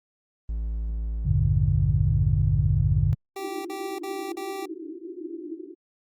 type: tone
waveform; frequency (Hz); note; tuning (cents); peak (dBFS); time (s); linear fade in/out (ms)
triangle; 55; A1; 0; -24; 0.49-3.13; 0
type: chord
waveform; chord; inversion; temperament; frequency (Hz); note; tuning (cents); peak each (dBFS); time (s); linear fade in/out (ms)
sine; E half-diminished seventh; none; equal; 82.41 / 98 / 116.54 / 146.83; E2 / G2 / Bb2 / D3; 0 / 0 / 0 / 0; -27 / -24 / -26 / -24; 1.25-3.15; 10
type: tone bursts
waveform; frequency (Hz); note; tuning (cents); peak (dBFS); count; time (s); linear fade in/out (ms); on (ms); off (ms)
25% pulse; 389.6; G4; -11; -28; 4; 3.36-4.658; 5; 290; 46
type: band-pass noise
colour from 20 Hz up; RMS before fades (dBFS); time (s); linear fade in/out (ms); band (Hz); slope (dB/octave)
white; -37; 3.38-5.75; 50; 310 to 360; 96
effects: Opus 32 kbps